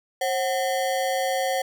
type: ring-modulated tone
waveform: square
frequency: 641 Hz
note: E5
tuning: 49 cents flat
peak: -20 dBFS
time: 0.21-1.62 s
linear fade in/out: 5 ms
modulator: 106 Hz
effects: none